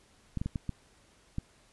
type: clicks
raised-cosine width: 5 ms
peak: -20 dBFS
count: 6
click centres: 0.373 / 0.415 / 0.46 / 0.558 / 0.693 / 1.384 s
effects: pink hiss -63 dBFS RMS until 1.72 s + resampled to 24000 Hz